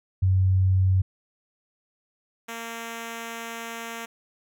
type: tone pair in turn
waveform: sine / 5% pulse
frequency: 94.1 / 230 Hz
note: F#2 / A#3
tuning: +30 / -23 cents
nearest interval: octave + minor third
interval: 1547 cents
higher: second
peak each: -17 / -22 dBFS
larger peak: first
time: 0.22-1.02 / 2.48-4.06 s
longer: second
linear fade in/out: 10 ms
effects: none